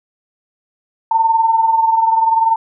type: tone pair together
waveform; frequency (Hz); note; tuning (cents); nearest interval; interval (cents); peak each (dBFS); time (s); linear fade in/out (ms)
sine; 899 / 919.5; A5 / A#5; +37 / -24; unison; 39; -11 / -18; 1.11-2.56; 5
effects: none